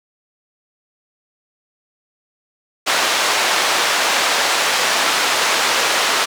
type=band-pass noise; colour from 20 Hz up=pink; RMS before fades=-17 dBFS; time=2.86-6.26 s; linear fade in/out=20 ms; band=710 to 6500 Hz; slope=12 dB/octave; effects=none